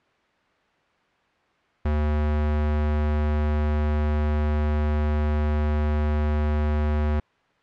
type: tone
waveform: square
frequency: 75 Hz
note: D2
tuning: 37 cents sharp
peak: -21 dBFS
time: 1.85-7.2 s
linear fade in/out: 5 ms
effects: white hiss -62 dBFS RMS until 7.62 s + low-pass 2000 Hz 12 dB/octave

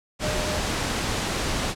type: tone in noise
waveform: sine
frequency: 608 Hz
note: D#5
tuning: 40 cents flat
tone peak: -30 dBFS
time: 0.2-0.62 s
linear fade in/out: 50 ms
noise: pink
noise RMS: -26 dBFS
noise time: 0.19-1.75 s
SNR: -7 dB
effects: low-pass 8000 Hz 12 dB/octave

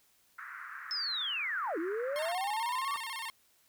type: band-pass noise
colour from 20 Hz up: white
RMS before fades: -45 dBFS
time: 0.38-2.33 s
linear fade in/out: 5 ms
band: 1200 to 1800 Hz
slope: 48 dB/octave
type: linear two-way sweep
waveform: sine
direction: down then up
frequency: 5274 to 310 to 1161 Hz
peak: -32 dBFS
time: 0.91-2.96 s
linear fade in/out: 0 ms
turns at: 1.78 s
type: tone with vibrato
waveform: 15% pulse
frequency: 987.8 Hz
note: B5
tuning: in tune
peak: -31 dBFS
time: 2.16-3.3 s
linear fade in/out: 0 ms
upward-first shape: square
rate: 16 Hz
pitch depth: 140 cents each way
effects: white hiss -68 dBFS RMS until 3.68 s

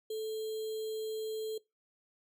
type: tone with sample-and-hold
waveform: sine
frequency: 437.2 Hz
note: A4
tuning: 11 cents flat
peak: -34 dBFS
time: 0.1-1.58 s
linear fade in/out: 5 ms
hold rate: 3675 Hz
effects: noise-tail reverb RT60 0.2 s tail -21 dB re dry

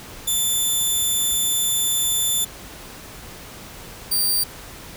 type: tone pair in turn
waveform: 10% pulse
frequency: 3520 / 4678 Hz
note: A7 / D8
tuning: 0 / -8 cents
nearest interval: perfect fourth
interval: 492 cents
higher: second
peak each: -11 dBFS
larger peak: neither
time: 0.27-2.45 / 4.11-4.44 s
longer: first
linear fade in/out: 10 ms
effects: pink hiss -39 dBFS RMS until 4.96 s

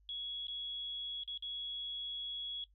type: tone with dropouts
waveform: sine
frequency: 3348 Hz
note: G#7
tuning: 13 cents sharp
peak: -39 dBFS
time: 0.09-2.64 s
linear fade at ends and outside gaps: 1 ms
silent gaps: 0.47-0.482 / 1.236-1.277 / 1.376-1.424 s
effects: noise-tail reverb RT60 0.1 s tail -17 dB re dry + added 50 Hz sine -64 dBFS peak until 2.74 s

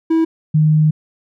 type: tone pair in turn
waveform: triangle / sine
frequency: 324.8 / 154.31 Hz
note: E4 / D#3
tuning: -26 / -14 cents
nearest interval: octave + minor second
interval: 1288 cents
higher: first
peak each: -9 / -9 dBFS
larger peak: neither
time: 0.1-0.25 / 0.54-0.91 s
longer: second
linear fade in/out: 10 ms
effects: none

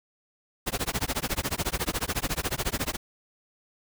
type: noise with tremolo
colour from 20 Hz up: pink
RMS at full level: -26 dBFS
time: 0.66-2.97 s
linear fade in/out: 20 ms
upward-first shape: sine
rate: 14 Hz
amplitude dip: 100%
effects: none

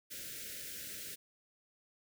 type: band-stop noise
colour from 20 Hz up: white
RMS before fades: -45 dBFS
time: 0.1-1.16 s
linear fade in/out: 20 ms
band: 600 to 1400 Hz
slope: 96 dB/octave
effects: none

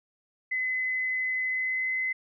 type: tone with pitch glide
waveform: sine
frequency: 2028 to 2042 Hz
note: B6 to C7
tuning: +45 to -43 cents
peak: -26 dBFS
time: 0.51-2.13 s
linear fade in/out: 10 ms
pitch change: +12 cents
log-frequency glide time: 1.47-1.91 s
effects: none

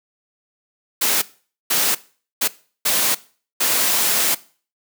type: noise bursts at uneven times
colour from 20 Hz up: white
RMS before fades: -18 dBFS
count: 5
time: 1.01-1.22 / 1.7-1.95 / 2.41-2.48 / 2.85-3.15 / 3.6-4.35 s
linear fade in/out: 10 ms
effects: noise-tail reverb RT60 0.4 s tail -19 dB re dry + high-pass 200 Hz 12 dB/octave

